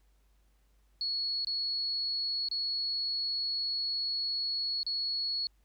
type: tone with dropouts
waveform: sine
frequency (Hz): 4363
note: C#8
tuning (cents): -28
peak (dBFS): -30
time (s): 1.01-5.47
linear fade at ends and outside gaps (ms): 1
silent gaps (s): 1.448-1.47 / 2.486-2.513 / 4.831-4.865
effects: added 50 Hz sine -64 dBFS peak until 5.64 s + pink hiss -75 dBFS RMS until 5.64 s